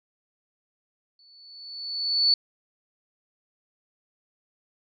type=tone with exponential growth; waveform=sine; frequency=4459 Hz; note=C#8; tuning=9 cents sharp; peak=-15 dBFS; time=1.19-2.34 s; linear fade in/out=2 ms; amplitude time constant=250 ms; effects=none